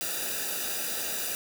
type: noise with comb filter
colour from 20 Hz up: white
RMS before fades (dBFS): -32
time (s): 0.01-1.35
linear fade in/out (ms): 0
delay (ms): 0.93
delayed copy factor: -0.85
effects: none